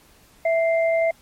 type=tone pair together; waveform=sine; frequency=659.3 / 2093 Hz; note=E5 / C7; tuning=0 / 0 cents; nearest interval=octave + minor sixth; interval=2000 cents; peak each=-17 / -27 dBFS; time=0.45-1.11 s; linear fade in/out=5 ms; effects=pink hiss -54 dBFS RMS until 1.21 s + MP3 64 kbps